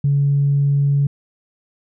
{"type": "tone", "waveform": "sine", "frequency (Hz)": 141.4, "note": "C#3", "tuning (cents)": 35, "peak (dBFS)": -12, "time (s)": [0.04, 1.07], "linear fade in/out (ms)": 5, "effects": ["tanh soft clip ceiling -8 dBFS"]}